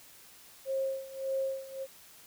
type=tone with tremolo; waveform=sine; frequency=536 Hz; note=C5; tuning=42 cents sharp; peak=-28 dBFS; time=0.65-1.87 s; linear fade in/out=50 ms; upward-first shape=sine; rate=1.7 Hz; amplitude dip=85%; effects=white hiss -55 dBFS RMS until 2.26 s